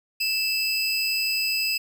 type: tone pair together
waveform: square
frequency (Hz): 2641 / 4986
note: E7 / D#8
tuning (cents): +3 / +3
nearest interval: major seventh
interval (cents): 1100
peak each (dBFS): -26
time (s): 0.2-1.78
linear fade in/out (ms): 10
effects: none